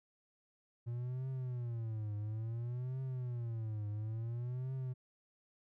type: tone with vibrato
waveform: triangle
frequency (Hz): 117.2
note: A#2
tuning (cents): +10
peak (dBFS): -35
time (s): 0.86-4.94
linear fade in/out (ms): 20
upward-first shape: triangle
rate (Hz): 0.58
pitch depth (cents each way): 220
effects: none